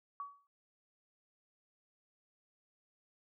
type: tone with exponential decay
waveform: sine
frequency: 1133 Hz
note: C#6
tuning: 37 cents sharp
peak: -37 dBFS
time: 0.2-0.47 s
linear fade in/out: 1 ms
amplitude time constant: 57 ms
effects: none